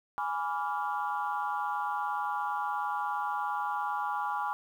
sine chord, G# diminished seventh, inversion none, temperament equal with one note detuned, 830.6 / 987.8 / 1157.1 / 1396.9 Hz, G#5 / B5 / D6 / F6, 0 / 0 / -26 / 0 cents, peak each -33 / -35 / -35 / -38 dBFS, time 0.18-4.53 s, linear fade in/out 0 ms, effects tanh soft clip ceiling -20 dBFS + 10-bit

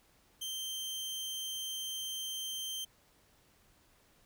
sawtooth tone, 3136 Hz, G7, in tune, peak -34 dBFS, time 0.41-2.85 s, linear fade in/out 10 ms, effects pink hiss -67 dBFS RMS until 4.25 s

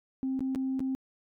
sine tone with dropouts, 264 Hz, C4, 16 cents sharp, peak -27 dBFS, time 0.23-0.95 s, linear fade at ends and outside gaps 0 ms, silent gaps 0.393-0.406 / 0.549-0.558 / 0.794-0.804 s, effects tanh soft clip ceiling -24 dBFS

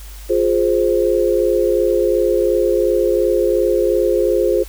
sine chord, F minor, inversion none, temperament equal with one note detuned, 352.5 / 415.3 / 523.3 Hz, F4 / Ab4 / C5, +16 / 0 / 0 cents, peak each -17 dBFS, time 0.29-4.64 s, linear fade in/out 20 ms, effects added 50 Hz sine -32 dBFS peak until 4.68 s + white hiss -41 dBFS RMS until 4.68 s

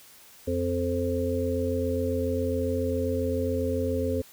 harmonic tone with a mistuned harmonic, 87.31 Hz, F2, in tune, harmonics 1 / 3 / 5 / 6, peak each -30 / -30 / -30 / -30 dBFS, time 0.47-4.22 s, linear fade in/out 10 ms, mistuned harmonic 3, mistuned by -19 cents, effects white hiss -52 dBFS RMS until 4.32 s

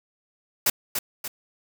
white noise with echo, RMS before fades -20 dBFS, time 0.66-0.7 s, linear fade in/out 5 ms, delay 290 ms, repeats 2, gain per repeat -6 dB, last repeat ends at 1.28 s, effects none

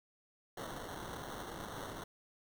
blue noise with sample-and-hold, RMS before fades -45 dBFS, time 0.57-2.04 s, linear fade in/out 5 ms, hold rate 2450 Hz, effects none

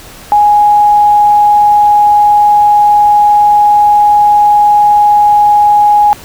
sine tone, 830.6 Hz, G#5, in tune, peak -3 dBFS, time 0.32-6.13 s, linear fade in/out 0 ms, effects pink hiss -32 dBFS RMS until 6.24 s

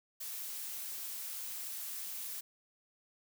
blue noise, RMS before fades -42 dBFS, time 0.2-2.41 s, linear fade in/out 10 ms, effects none

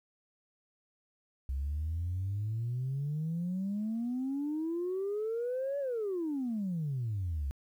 sine exponential two-way sweep, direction up then down, 65.41 to 574 to 65.41 Hz, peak -30 dBFS, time 1.49-7.51 s, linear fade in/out 0 ms, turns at 5.79 s, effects tanh soft clip ceiling -28 dBFS + 11-bit

